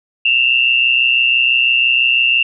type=tone pair together; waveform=sine; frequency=2668 / 2794 Hz; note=E7 / F7; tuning=+20 / 0 cents; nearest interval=minor second; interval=80 cents; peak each=-13 dBFS; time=0.25-2.43 s; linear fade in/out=5 ms; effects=none